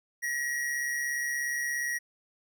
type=tone with amplitude modulation; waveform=square; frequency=1905 Hz; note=A#6; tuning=37 cents sharp; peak=-28 dBFS; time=0.22-1.99 s; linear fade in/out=20 ms; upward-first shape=sine; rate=137 Hz; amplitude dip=40%; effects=none